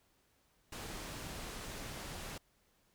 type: low-pass noise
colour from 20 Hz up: pink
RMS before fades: -45 dBFS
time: 0.72-2.38 s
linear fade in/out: 5 ms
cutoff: 11000 Hz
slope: 12 dB/octave
effects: pink hiss -73 dBFS RMS until 2.94 s